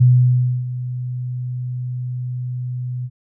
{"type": "tone with ADSR envelope", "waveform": "sine", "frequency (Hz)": 124.9, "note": "B2", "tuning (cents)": 20, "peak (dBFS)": -7, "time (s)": [0, 3.1], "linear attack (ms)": 15, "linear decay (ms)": 630, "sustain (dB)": -15, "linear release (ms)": 50, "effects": []}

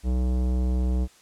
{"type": "tone with tanh clipping", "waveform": "sine", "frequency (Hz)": 62.6, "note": "B1", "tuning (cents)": 24, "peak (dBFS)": -23, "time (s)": [0.03, 1.08], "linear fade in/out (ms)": 50, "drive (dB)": 17, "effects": ["white hiss -55 dBFS RMS until 1.21 s", "low-pass 9000 Hz 12 dB/octave"]}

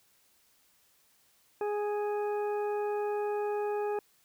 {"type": "harmonic tone", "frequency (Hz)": 415.2, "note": "G#4", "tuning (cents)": 0, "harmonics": [1, 2, 3, 4, 6], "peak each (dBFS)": [-30, -36, -46, -48, -52], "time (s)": [1.61, 3.99], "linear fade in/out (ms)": 2, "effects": ["white hiss -67 dBFS RMS until 4.24 s"]}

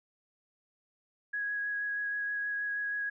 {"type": "tone with vibrato", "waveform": "sine", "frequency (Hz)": 1661.2, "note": "G#6", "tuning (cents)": 0, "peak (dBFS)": -31, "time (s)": [1.33, 3.1], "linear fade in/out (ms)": 10, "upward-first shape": "sine", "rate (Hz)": 6.3, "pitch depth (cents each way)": 11, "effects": []}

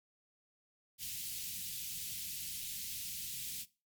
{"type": "band-stop noise", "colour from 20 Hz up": "white", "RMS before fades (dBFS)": -42, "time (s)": [0.98, 3.66], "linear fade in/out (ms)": 50, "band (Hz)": [200, 2600], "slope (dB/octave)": 24, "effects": ["noise-tail reverb RT60 0.3 s tail -19 dB re dry", "MP3 96 kbps"]}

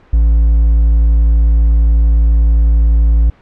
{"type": "tone with hard clipping", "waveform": "triangle", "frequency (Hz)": 55.8, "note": "A1", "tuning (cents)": 25, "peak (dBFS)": -7, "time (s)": [0.13, 3.3], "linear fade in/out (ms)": 5, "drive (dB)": 5, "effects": ["pink hiss -46 dBFS RMS until 3.41 s", "low-pass 2000 Hz 12 dB/octave"]}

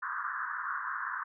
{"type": "band-pass noise", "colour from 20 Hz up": "white", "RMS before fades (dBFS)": -36, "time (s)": [0.02, 1.24], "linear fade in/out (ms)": 10, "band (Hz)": [1000, 1700], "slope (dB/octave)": 96, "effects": []}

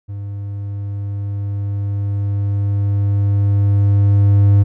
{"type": "tone with level ramp", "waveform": "triangle", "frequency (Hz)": 100.7, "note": "G2", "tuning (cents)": 47, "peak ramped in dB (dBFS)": [-22, -5], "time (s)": [0.08, 4.64], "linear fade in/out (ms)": 20, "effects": []}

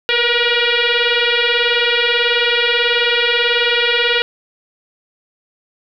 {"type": "tone with frequency modulation", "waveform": "sine", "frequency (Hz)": 487.2, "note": "B4", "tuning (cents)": -24, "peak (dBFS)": -12, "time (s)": [0.09, 4.22], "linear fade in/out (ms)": 0, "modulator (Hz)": 478, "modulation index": 6.9, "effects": []}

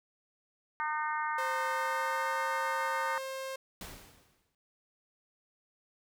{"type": "harmonic tone", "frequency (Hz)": 304.9, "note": "D#4", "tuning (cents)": -35, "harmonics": [3, 4, 5, 6, 7], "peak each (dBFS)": [-34, -36, -38, -40, -45], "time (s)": [0.8, 3.18], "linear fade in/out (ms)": 0}
{"type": "tone with pitch glide", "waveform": "sawtooth", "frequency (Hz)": [523.3, 531.8], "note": ["C5", "C5"], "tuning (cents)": [0, 28], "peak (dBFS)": -33, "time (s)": [1.38, 3.56], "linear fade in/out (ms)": 5, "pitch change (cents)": 28, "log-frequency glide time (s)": [1.66, 2.35]}
{"type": "noise with exponential decay", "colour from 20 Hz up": "pink", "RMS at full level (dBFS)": -42, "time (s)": [3.81, 4.55], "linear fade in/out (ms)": 2, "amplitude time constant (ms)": 160}
{"effects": []}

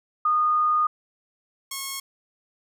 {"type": "tone pair in turn", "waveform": ["sine", "5% pulse"], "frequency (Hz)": [1228, 1089.6], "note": ["D#6", "C#6"], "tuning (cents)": [-23, -30], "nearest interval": "major second", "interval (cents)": 207, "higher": "first", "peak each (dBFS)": -18, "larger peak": "neither", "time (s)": [[0.25, 0.87], [1.71, 2]], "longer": "first", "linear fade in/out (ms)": 5, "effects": []}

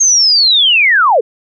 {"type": "linear sweep", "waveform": "sine", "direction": "down", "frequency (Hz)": [6500, 400.7], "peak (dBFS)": -6, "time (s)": [0, 1.21], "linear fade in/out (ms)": 10, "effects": []}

